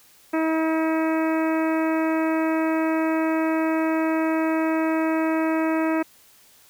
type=harmonic tone; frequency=320 Hz; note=D#4; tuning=49 cents sharp; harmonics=1 / 2 / 3 / 4 / 5 / 6 / 7 / 8; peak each=-21 / -27 / -31 / -33 / -35 / -37 / -38 / -39 dBFS; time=0.33-6.03 s; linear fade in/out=10 ms; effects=white hiss -54 dBFS RMS until 6.69 s